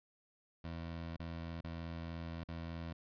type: tone with dropouts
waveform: 20% pulse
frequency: 83.3 Hz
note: E2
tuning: 19 cents sharp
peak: -37 dBFS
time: 0.64-2.93 s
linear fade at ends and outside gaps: 5 ms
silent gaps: 1.166-1.195 / 1.61-1.641 / 2.439-2.486 s
effects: resampled to 11025 Hz